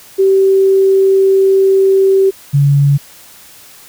sine tone pair in turn, 386.4 / 141.68 Hz, G4 / C#3, -25 / +38 cents, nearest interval octave + perfect fourth, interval 1737 cents, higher first, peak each -6 dBFS, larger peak neither, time 0.18-2.31 / 2.53-2.98 s, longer first, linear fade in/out 20 ms, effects white hiss -39 dBFS RMS until 3.88 s

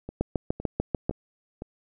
two click trains, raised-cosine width 2 ms, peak -22 / -11 dBFS, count 4 / 7, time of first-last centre 0.09-1.621 / 0.21-1.095 s, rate 1.96 / 6.78 Hz, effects none

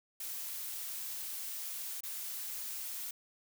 blue noise with dropouts, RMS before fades -41 dBFS, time 0.2-3.11 s, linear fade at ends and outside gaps 5 ms, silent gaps 2.007-2.033 s, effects none

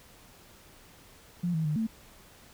sine tone with pitch steps, 175 / 159.7 / 151.5 / 222.8 Hz, F3 / D#3 / D#3 / A3, +4 / +45 / -46 / +22 cents, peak -26 dBFS, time 1.43-1.87 s, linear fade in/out 10 ms, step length 110 ms, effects pink hiss -55 dBFS RMS until 2.53 s

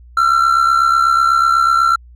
triangle tone with amplitude modulation, 1355 Hz, E6, 47 cents sharp, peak -5 dBFS, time 0.17-1.96 s, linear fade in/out 5 ms, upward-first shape sine, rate 68.1 Hz, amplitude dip 65%, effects added 60 Hz sine -38 dBFS peak until 2.15 s

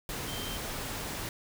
sine tone in noise, 3136 Hz, G7, in tune, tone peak -41 dBFS, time 0.28-0.57 s, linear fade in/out 2 ms, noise pink, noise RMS -37 dBFS, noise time 0.09-1.29 s, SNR -7 dB, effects none

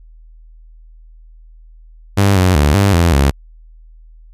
sawtooth tone with pitch steps, 99.7 / 91.9 / 73.2 / 99.6 / 84.9 / 69.4 Hz, G2 / F#2 / D2 / G2 / F2 / C#2, +30 / -11 / -5 / +28 / -48 / +3 cents, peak -5 dBFS, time 2.17-3.31 s, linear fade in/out 10 ms, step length 190 ms, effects added 40 Hz sine -38 dBFS peak until 4.33 s + resampled to 32000 Hz

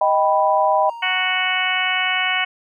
sine chord, Eb augmented, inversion none, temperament equal with one note detuned, 624.4 / 784 / 987.8 Hz, Eb5 / G5 / B5, +6 / 0 / 0 cents, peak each -18 dBFS, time 0.01-0.9 s, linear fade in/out 5 ms
triangle tone with exponential decay, 932.3 Hz, A#5, in tune, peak -27 dBFS, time 0.89-2.32 s, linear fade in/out 1 ms, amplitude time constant 310 ms
harmonic tone, 370 Hz, F#4, in tune, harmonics 2 / 3 / 4 / 5 / 6 / 7 / 8, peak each -26 / -28 / -26 / -26 / -22 / -27 / -24 dBFS, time 1.02-2.45 s, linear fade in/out 10 ms
effects none

